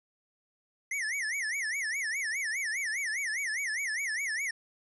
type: tone with vibrato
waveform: square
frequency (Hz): 1975.5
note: B6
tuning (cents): 0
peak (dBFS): -31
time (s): 0.91-4.51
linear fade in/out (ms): 5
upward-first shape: sine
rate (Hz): 4.9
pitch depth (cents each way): 250
effects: resampled to 24000 Hz + 12-bit